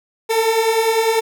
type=beating tone pair; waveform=30% pulse; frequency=441.1 / 451.1 Hz; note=A4 / A4; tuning=+4 / +43 cents; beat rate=10 Hz; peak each=-18 / -13 dBFS; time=0.29-1.21 s; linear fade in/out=20 ms; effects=none